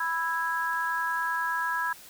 sine chord, E major, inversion second, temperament just, 988.9 / 1318.5 / 1648.1 Hz, B5 / E6 / G#6, +2 / 0 / -14 cents, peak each -30 / -34 / -29 dBFS, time 0-1.93 s, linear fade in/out 5 ms, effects white hiss -49 dBFS RMS until 2.09 s

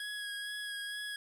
25% pulse tone with vibrato, 1661.2 Hz, G#6, in tune, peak -34 dBFS, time 0-1.16 s, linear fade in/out 2 ms, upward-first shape sine, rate 2.2 Hz, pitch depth 17 cents each way, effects low-pass 12000 Hz 12 dB/octave + 11-bit

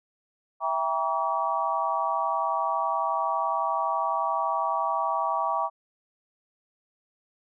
sine chord, E diminished seventh, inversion none, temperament just, 659.3 / 791.1 / 949.3 / 1139.2 Hz, E5 / G5 / Bb5 / Db6, 0 / +16 / +31 / +47 cents, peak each -31 / -30 / -29 / -28 dBFS, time 0.6-5.7 s, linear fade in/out 50 ms, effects none

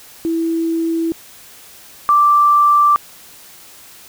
sine tone pair in turn, 329.3 / 1173.5 Hz, E4 / D6, -2 / -2 cents, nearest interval octave + minor seventh, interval 2200 cents, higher second, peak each -15 / -8 dBFS, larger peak second, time 0.25-1.12 / 2.09-2.96 s, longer neither, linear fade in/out 0 ms, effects white hiss -41 dBFS RMS until 4.08 s

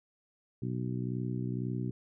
harmonic tone, 62 Hz, B1, 7 cents sharp, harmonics 2 / 3 / 4 / 5 / 6, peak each -34 / -38 / -40 / -42 / -44 dBFS, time 0.62-1.91 s, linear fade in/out 5 ms, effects none

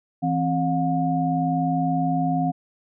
sine tone cluster, 163.9 / 264.7 / 717 Hz, E3 / C4 / F5, -10 / +20 / +45 cents, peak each -24 dBFS, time 0.22-2.52 s, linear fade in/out 20 ms, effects none

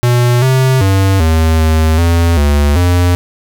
square tone with pitch steps, 121.6 / 130.9 / 96.7 / 80.3 / 79.4 / 84.6 / 72.5 / 88.5 Hz, B2 / C3 / G2 / E2 / D#2 / E2 / D2 / F2, -26 / +1 / -23 / -45 / +36 / +45 / -22 / +23 cents, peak -8 dBFS, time 0.03-3.15 s, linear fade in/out 0 ms, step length 390 ms, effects none

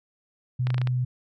sine tone, 125.5 Hz, B2, 28 cents sharp, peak -22 dBFS, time 0.59-1.05 s, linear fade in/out 10 ms
clicks, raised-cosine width 0.3 ms, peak -17 dBFS, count 6, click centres 0.67 / 0.704 / 0.744 / 0.781 / 0.816 / 0.873 s
effects none

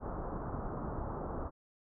pink low-pass noise, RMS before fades -39 dBFS, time 0-1.51 s, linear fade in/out 50 ms, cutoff 1300 Hz, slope 48 dB/octave, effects none

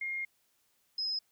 sine tone pair in turn, 2131 / 5095 Hz, C7 / D#8, +31 / +40 cents, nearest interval octave + minor third, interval 1509 cents, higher second, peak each -33 / -31 dBFS, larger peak second, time 0.01-0.25 / 0.98-1.19 s, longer first, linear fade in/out 5 ms, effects white hiss -73 dBFS RMS until 1.31 s

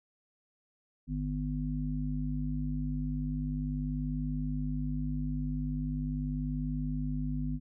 harmonic tone, 50.2 Hz, G1, 42 cents sharp, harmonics 1 / 3 / 5, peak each -35 / -35 / -35 dBFS, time 1.07-7.6 s, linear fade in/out 50 ms, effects none

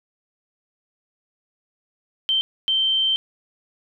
sine tone bursts at uneven times, 3120 Hz, G7, 9 cents flat, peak -17 dBFS, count 2, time 2.29-2.41 / 2.68-3.16 s, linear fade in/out 0 ms, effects none

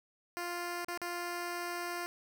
10% pulse tone with dropouts, 349.2 Hz, F4, in tune, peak -28 dBFS, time 0.37-2.06 s, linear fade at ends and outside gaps 0 ms, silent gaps 0.846-0.883 / 0.975-1.017 s, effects none

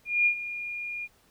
sine tone with ADSR envelope, 2422 Hz, D#7, 47 cents flat, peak -18 dBFS, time 0.05-1.08 s, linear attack 210 ms, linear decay 85 ms, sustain -14 dB, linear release 39 ms, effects pink hiss -63 dBFS RMS until 1.3 s

